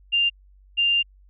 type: tone pair in turn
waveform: sine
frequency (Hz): 2794 / 2794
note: F7 / F7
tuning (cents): 0 / 0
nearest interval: unison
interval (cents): 0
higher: neither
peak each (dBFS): -17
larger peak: neither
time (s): 0.12-0.3 / 0.77-1.03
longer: second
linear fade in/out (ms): 20
effects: added 48 Hz sine -50 dBFS peak until 1.29 s